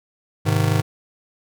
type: chord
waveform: square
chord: Ab major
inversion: none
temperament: just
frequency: 103.83 / 129.78 / 155.74 Hz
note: Ab2 / C3 / Eb3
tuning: 0 / -14 / +2 cents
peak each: -20 / -24 / -22 dBFS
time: 0.45-0.82 s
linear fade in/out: 20 ms
effects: none